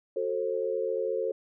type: chord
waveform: sine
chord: F# diminished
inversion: none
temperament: just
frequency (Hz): 370 / 444 / 532.8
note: F#4 / A4 / C5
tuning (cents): 0 / +16 / +31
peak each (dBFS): -34 / -30 / -31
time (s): 0.16-1.32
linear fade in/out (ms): 5
effects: none